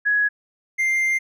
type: tone pair in turn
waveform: sine / triangle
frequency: 1674 / 2098 Hz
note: G#6 / C7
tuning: +13 / +4 cents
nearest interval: major third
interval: 391 cents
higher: second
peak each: -16 dBFS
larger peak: neither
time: 0.05-0.29 / 0.78-1.19 s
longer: second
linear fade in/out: 20 ms
effects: none